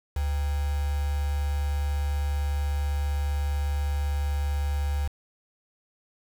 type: tone with quantisation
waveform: sine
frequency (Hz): 72.1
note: D2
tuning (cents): -31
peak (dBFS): -24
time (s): 0.16-5.08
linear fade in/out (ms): 5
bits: 6
effects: none